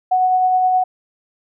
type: tone with tremolo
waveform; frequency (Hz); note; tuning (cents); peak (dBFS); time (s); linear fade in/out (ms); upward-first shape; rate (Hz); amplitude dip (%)
sine; 740; F#5; 0; -11; 0.11-0.84; 10; sine; 9.6; 25
effects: none